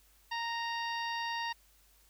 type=harmonic tone; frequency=930 Hz; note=A#5; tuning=4 cents flat; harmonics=1 / 2 / 3 / 4 / 5 / 6; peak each=-36 / -39 / -43 / -46 / -46 / -51 dBFS; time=0.31-1.53 s; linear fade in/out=10 ms; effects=added 50 Hz sine -66 dBFS peak until 2.09 s + white hiss -66 dBFS RMS until 2.09 s